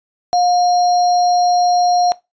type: tone with sample-and-hold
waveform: sine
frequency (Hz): 713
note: F5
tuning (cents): +36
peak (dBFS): -11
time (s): 0.33-2.12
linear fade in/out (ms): 0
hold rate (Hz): 4900
effects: noise-tail reverb RT60 0.2 s tail -19 dB re dry + resampled to 16000 Hz